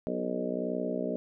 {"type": "harmonic tone with a mistuned harmonic", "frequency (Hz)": 61.74, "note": "B1", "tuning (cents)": 0, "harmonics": [3, 4, 5, 6, 7, 8, 9, 10], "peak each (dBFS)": [-38, -35, -39, -41, -37, -40, -40, -36], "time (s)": [0.07, 1.16], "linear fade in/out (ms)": 0, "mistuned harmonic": 6, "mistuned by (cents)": 20, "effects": []}